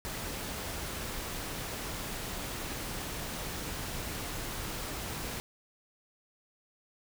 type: noise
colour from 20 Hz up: pink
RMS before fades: -38 dBFS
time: 0.05-5.4 s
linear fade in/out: 0 ms
effects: none